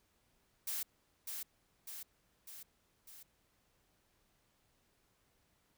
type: noise with echo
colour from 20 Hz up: blue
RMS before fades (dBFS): -39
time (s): 0.67-0.83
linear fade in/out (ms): 5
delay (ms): 600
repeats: 4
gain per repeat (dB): -4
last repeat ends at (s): 3.23
effects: pink hiss -75 dBFS RMS until 5.77 s